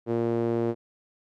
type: tone with band-pass filter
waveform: sawtooth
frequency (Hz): 116.54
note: A#2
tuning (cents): 0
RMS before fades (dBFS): -26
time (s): 0.06-0.75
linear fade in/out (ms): 50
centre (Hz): 390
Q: 2.2
effects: none